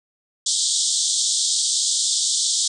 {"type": "band-pass noise", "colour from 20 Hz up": "white", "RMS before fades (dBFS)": -21, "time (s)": [0.46, 2.68], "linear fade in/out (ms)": 5, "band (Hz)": [3300, 8700], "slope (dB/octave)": 96, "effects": []}